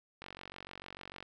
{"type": "click train", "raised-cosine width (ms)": 0.3, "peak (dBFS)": -29, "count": 48, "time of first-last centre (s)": [0.22, 1.226], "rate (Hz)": 46.7, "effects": []}